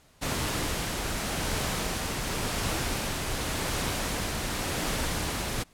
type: noise with tremolo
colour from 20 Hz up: pink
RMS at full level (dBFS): -29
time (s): 0.21-5.64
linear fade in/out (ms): 20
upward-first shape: triangle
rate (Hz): 0.9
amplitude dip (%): 25
effects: pink hiss -60 dBFS RMS until 5.73 s + low-pass 12000 Hz 12 dB/octave